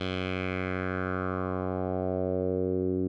10% pulse tone with low-pass filter sweep, 92.6 Hz, F#2, 2 cents sharp, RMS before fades -30 dBFS, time 0-3.08 s, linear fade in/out 10 ms, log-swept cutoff 3400 to 320 Hz, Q 2.9, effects none

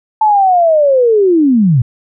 sine linear sweep, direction down, 880 to 111.5 Hz, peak -6 dBFS, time 0.21-1.82 s, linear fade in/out 5 ms, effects none

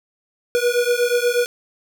square beating tone pair, 480 / 488.3 Hz, B4 / B4, -49 / -20 cents, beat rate 8.3 Hz, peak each -20 dBFS, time 0.55-1.46 s, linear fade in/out 0 ms, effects 9-bit

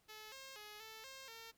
5% pulse tone with pitch steps, 431.1 / 535 / 420.4 / 440.9 / 533 / 454.6 Hz, A4 / C5 / G#4 / A4 / C5 / A#4, -35 / +38 / +21 / +4 / +32 / -43 cents, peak -40 dBFS, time 0.08-1.52 s, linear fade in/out 20 ms, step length 240 ms, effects pink hiss -75 dBFS RMS until 1.57 s

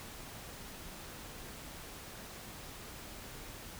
silence, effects pink hiss -48 dBFS RMS until 3.79 s

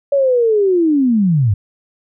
sine linear sweep, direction down, 571 to 92.4 Hz, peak -10 dBFS, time 0.12-1.54 s, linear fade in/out 5 ms, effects none

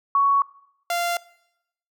sine / sawtooth tone pair in turn, 1116 / 693.2 Hz, C#6 / F5, +11 / -13 cents, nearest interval minor sixth, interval 824 cents, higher first, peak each -15 / -18 dBFS, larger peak first, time 0.15-0.42 / 0.9-1.17 s, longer neither, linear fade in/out 2 ms, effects noise-tail reverb RT60 0.8 s tail -21 dB re dry

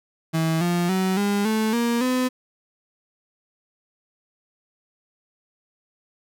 35% pulse tone with pitch steps, 161.8 / 174.42 / 188.02 / 202.7 / 218.5 / 235.5 / 253.9 Hz, E3 / F3 / F#3 / G#3 / A3 / A#3 / B3, -32 / -2 / +28 / -42 / -12 / +18 / +48 cents, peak -18 dBFS, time 0.33-2.29 s, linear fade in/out 20 ms, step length 280 ms, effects none

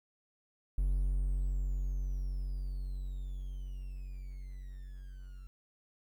triangle tone with level ramp, 46.28 Hz, F#1, 1 cent sharp, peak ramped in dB -25 to -43 dBFS, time 0.78-5.47 s, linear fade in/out 0 ms, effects 11-bit

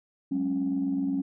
sine tone cluster, 186.9 / 206.2 / 274.5 Hz, F#3 / G#3 / C#4, +18 / -12 / -17 cents, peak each -33 / -34 / -25 dBFS, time 0.31-1.22 s, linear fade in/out 10 ms, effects tanh soft clip ceiling -19 dBFS

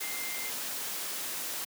sine tone in noise, 2093 Hz, C7, in tune, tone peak -40 dBFS, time 0.01-0.5 s, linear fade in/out 10 ms, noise white, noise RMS -36 dBFS, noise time 0-1.65 s, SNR -7 dB, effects high-pass 200 Hz 12 dB/octave

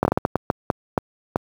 slowing click train, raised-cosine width 1 ms, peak -3 dBFS, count 11, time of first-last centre 0.03-1.359 s, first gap 21 ms, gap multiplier 1.38, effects high-pass 80 Hz 12 dB/octave + 7-bit

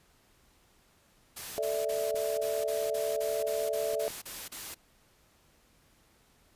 white noise bursts, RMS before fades -41 dBFS, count 13, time 1.36-4.746 s, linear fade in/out 10 ms, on 230 ms, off 33 ms
sine chord, A suspended fourth, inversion none, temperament equal, 440 / 587.3 / 659.3 Hz, A4 / D5 / E5, 0 / 0 / 0 cents, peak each -33 dBFS, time 1.58-4.08 s, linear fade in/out 0 ms
clicks, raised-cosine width 2 ms, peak -36 dBFS, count 3, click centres 2.145 / 3.935 / 4.104 s
effects pink hiss -65 dBFS RMS until 6.55 s + resampled to 32000 Hz

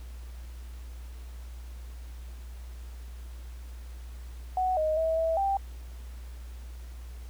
sine tone with pitch steps, 743 / 623 / 646 / 652 / 786 Hz, F#5 / D#5 / E5 / E5 / G5, +7 / +2 / -35 / -19 / +4 cents, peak -24 dBFS, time 4.57-5.57 s, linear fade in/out 2 ms, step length 200 ms, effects added 60 Hz sine -39 dBFS peak until 7.29 s + pink hiss -56 dBFS RMS until 7.29 s

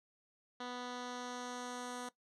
10% pulse tone with low-pass filter sweep, 246.9 Hz, B3, in tune, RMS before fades -44 dBFS, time 0.6-2.09 s, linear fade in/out 5 ms, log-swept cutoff 4100 to 8900 Hz, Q 1.5, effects noise-tail reverb RT60 0.1 s tail -17 dB re dry

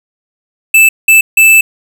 square tone bursts at uneven times, 2637 Hz, E7, in tune, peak -3 dBFS, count 3, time 0.74-0.89 / 1.08-1.21 / 1.37-1.61 s, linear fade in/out 5 ms, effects none

